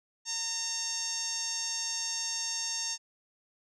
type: tone with low-pass filter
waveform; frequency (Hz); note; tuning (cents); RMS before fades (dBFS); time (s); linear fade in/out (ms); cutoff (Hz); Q
5% pulse; 913; A#5; -36; -34; 0.25-2.98; 50; 6100; 7.4
effects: none